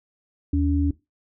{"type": "tone pair together", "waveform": "sine", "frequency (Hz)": [79.02, 283.7], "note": ["D#2", "C#4"], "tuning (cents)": [27, 40], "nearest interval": "octave + minor seventh", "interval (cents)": 2213, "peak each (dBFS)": -21, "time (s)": [0.53, 0.91], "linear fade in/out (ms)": 5, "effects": ["noise-tail reverb RT60 0.2 s tail -17 dB re dry"]}